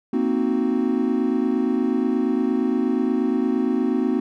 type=chord; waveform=triangle; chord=C half-diminished seventh; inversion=third; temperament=equal; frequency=233.1 / 261.6 / 311.1 / 370 Hz; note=Bb3 / C4 / Eb4 / Gb4; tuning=0 / 0 / 0 / 0 cents; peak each=-22 / -20 / -24 / -24 dBFS; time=0.13-4.2 s; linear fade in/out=5 ms; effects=none